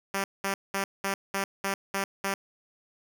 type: tone bursts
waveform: 5% pulse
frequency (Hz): 196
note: G3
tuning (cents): 0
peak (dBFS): -16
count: 8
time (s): 0.14-2.34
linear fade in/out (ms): 2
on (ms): 100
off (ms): 200
effects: none